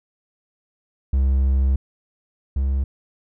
triangle tone pair in turn, 66.7 / 67.55 Hz, C2 / C#2, +34 / -44 cents, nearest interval unison, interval 22 cents, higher second, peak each -13 / -16 dBFS, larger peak first, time 1.13-1.76 / 2.56-2.84 s, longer first, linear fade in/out 5 ms, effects none

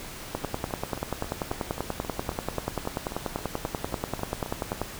two click trains, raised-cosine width 1 ms, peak -21 / -13 dBFS, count 17 / 47, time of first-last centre 0.44-4.73 / 0.35-4.816 s, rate 3.73 / 10.3 Hz, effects pink hiss -40 dBFS RMS until 4.99 s

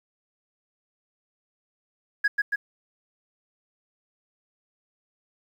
sine tone with echo, 1662 Hz, G#6, 1 cent sharp, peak -15 dBFS, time 2.24-2.28 s, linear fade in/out 10 ms, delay 140 ms, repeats 2, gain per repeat -3 dB, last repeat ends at 2.56 s, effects tanh soft clip ceiling -17 dBFS + 9-bit

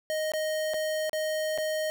square tone with dropouts, 622.3 Hz, D#5, in tune, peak -28 dBFS, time 0.1-1.9 s, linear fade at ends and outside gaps 0 ms, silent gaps 0.319-0.336 / 0.736-0.742 / 1.095-1.131 / 1.577-1.584 s, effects none

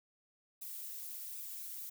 violet noise with flanger, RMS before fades -45 dBFS, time 0.61-1.9 s, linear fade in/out 10 ms, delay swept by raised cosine 0.8 to 6.1 ms, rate 1.3 Hz, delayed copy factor +0.7, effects none

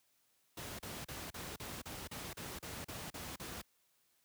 pink noise bursts, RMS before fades -45 dBFS, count 12, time 0.57-3.617 s, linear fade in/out 5 ms, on 220 ms, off 37 ms, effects white hiss -75 dBFS RMS until 4.24 s + high-pass 60 Hz 12 dB/octave

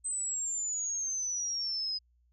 sine exponential sweep, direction down, 8240 to 5000 Hz, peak -31 dBFS, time 0.04-1.99 s, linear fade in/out 20 ms, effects added 60 Hz sine -65 dBFS peak until 2.32 s

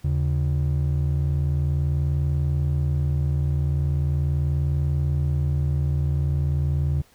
triangle ring-modulated tone, 109.2 Hz, A2, 13 cents flat, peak -14 dBFS, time 0.04-7.02 s, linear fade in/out 10 ms, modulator 30.2 Hz, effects tanh soft clip ceiling -11 dBFS + pink hiss -57 dBFS RMS until 7.14 s

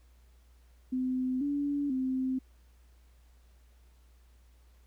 sine tone with pitch steps, 256.4 / 286.1 / 260.2 Hz, C4 / D4 / C4, -35 / -45 / -9 cents, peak -28 dBFS, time 0.92-2.39 s, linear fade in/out 10 ms, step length 490 ms, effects added 60 Hz sine -57 dBFS peak until 4.86 s + pink hiss -70 dBFS RMS until 4.86 s

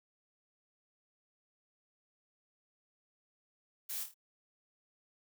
blue noise with echo, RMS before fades -40 dBFS, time 3.89-4.04 s, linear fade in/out 10 ms, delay 26 ms, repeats 4, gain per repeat -6 dB, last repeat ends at 4.144 s, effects none

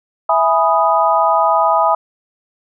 sine chord, E major seventh, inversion none, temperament equal, 659.3 / 830.6 / 987.8 / 1244.5 Hz, E5 / G#5 / B5 / D#6, 0 / 0 / 0 / 0 cents, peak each -16 dBFS, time 0.29-1.95 s, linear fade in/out 5 ms, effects none

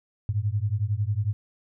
sine beating tone pair, 98.8 / 109.8 Hz, G2 / A2, +14 / -3 cents, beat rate 11 Hz, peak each -26 dBFS, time 0.29-1.33 s, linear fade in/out 0 ms, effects none

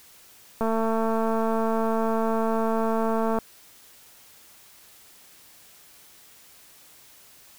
click train, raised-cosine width 1 ms, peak -13 dBFS, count 623, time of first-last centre 0.61-3.387 s, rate 224 Hz, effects white hiss -52 dBFS RMS until 7.58 s

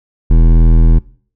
sine tone with hard clipping, 41 Hz, E1, 9 cents flat, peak -6 dBFS, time 0.3-0.99 s, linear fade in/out 10 ms, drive 14 dB, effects noise-tail reverb RT60 0.5 s tail -23 dB re dry

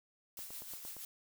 blue noise with tremolo, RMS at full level -45 dBFS, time 0.37-1.05 s, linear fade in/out 2 ms, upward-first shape sine, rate 6.3 Hz, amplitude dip 45%
click train, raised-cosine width 1 ms, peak -39 dBFS, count 6, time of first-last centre 0.39-0.967 s, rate 8.67 Hz
effects none

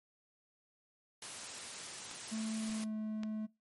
white high-pass noise, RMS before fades -45 dBFS, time 1.22-2.84 s, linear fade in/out 2 ms, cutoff 100 Hz, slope 12 dB/octave
clicks, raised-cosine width 0.2 ms, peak -28 dBFS, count 2, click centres 2.113 / 3.234 s
triangle tone with pitch glide, 220 to 216 Hz, A3 to A3, 0 to -32 cents, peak -34 dBFS, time 2.31-3.47 s, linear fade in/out 20 ms, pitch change -32 cents, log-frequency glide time 2.59-2.95 s
brown noise with exponential decay, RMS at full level -47 dBFS, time 2.69-2.78 s, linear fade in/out 1 ms, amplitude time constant 18 ms
effects noise-tail reverb RT60 0.2 s tail -21 dB re dry + MP3 48 kbps

